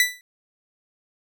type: tone with exponential decay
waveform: sawtooth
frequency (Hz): 1979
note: B6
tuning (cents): +3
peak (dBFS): -9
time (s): 0-0.21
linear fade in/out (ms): 1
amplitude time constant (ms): 45
effects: none